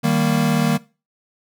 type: chord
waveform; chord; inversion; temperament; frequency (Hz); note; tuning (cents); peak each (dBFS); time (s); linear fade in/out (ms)
square; Eb major; none; equal; 155.56 / 196 / 233.1; Eb3 / G3 / Bb3; 0 / 0 / 0; -20 / -23 / -20; 0.03-0.78; 20
effects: noise-tail reverb RT60 0.3 s tail -19 dB re dry